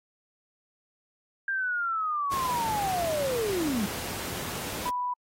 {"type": "linear sweep", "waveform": "sine", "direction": "down", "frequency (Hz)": [1604, 185.4], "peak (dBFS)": -26, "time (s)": [1.48, 3.86], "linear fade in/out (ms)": 2}
{"type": "noise", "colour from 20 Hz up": "pink", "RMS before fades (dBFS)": -35, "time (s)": [2.31, 4.9], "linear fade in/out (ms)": 10}
{"type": "tone", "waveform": "sine", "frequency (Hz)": 987.8, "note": "B5", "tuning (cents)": 0, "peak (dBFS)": -27, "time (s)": [4.85, 5.14], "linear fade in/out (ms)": 10}
{"effects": ["high-pass 80 Hz 12 dB/octave", "AAC 48 kbps"]}